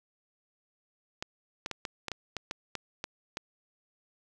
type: clicks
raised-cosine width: 0.2 ms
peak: -17 dBFS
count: 11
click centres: 1.225 / 1.661 / 1.713 / 1.852 / 2.083 / 2.117 / 2.367 / 2.511 / 2.753 / 3.041 / 3.371 s
effects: none